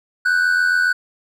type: tone pair together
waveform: triangle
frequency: 1480.8 / 1568 Hz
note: F#6 / G6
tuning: +1 / 0 cents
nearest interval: minor second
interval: 99 cents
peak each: -13 / -20 dBFS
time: 0.25-0.93 s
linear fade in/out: 10 ms
effects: none